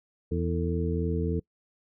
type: harmonic tone with a mistuned harmonic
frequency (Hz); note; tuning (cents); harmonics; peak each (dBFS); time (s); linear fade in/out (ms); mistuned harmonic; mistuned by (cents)
83.3; E2; +19; 1 / 2 / 3 / 4 / 5; -29 / -31 / -35 / -35 / -32; 0.31-1.4; 10; 5; +110
effects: noise-tail reverb RT60 0.1 s tail -24 dB re dry